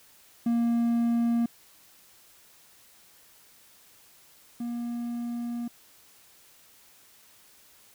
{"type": "tone pair in turn", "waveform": "triangle", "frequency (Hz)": [234.3, 237.6], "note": ["A#3", "A#3"], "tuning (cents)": [9, 33], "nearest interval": "unison", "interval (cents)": 24, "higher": "second", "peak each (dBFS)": [-20, -28], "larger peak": "first", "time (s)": [[0.46, 1.46], [4.6, 5.68]], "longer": "second", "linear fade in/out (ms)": 5, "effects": ["white hiss -57 dBFS RMS until 7.94 s"]}